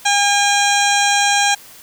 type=harmonic tone with a mistuned harmonic; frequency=809 Hz; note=G#5; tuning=46 cents flat; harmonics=1 / 2 / 3 / 4 / 5 / 7 / 8 / 9 / 10; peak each=-16 / -19 / -21 / -22 / -23 / -24 / -25 / -26 / -26 dBFS; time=0.05-1.55 s; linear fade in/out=10 ms; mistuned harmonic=5; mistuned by=-17 cents; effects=white hiss -41 dBFS RMS until 1.82 s